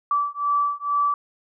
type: beating tone pair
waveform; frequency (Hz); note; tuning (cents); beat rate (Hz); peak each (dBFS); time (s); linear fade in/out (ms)
sine; 1156 / 1158.2; D6 / D6; -28 / -24; 2.2; -23; 0.11-1.14; 2
effects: none